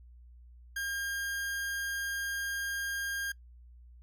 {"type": "tone", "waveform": "40% pulse", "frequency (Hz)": 1611, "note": "G6", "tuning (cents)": 47, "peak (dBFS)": -32, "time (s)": [0.76, 3.32], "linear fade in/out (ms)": 5, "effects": ["noise-tail reverb RT60 0.1 s tail -21 dB re dry", "added 60 Hz sine -51 dBFS peak until 4.02 s"]}